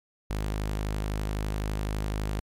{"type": "tone", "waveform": "sawtooth", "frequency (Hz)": 51.91, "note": "G#1", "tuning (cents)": 0, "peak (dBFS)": -24, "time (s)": [0.3, 2.4], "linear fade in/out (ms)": 0, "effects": ["MP3 96 kbps"]}